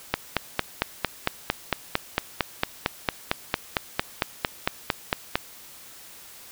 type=click train; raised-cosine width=0.3 ms; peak=-4 dBFS; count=24; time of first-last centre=0.14-5.355 s; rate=4.41 Hz; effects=white hiss -46 dBFS RMS until 6.51 s